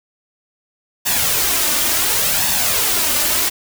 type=noise with flanger; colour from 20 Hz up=white; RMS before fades=-17 dBFS; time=1.05-3.5 s; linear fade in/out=20 ms; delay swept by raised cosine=1.1 to 3.4 ms; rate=0.7 Hz; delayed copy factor=+0.55; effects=none